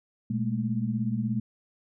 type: tone cluster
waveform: sine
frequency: 120.8 / 207.3 / 224 Hz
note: B2 / G#3 / A3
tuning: -38 / -3 / +31 cents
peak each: -30 dBFS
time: 0.3-1.4 s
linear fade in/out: 5 ms
effects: none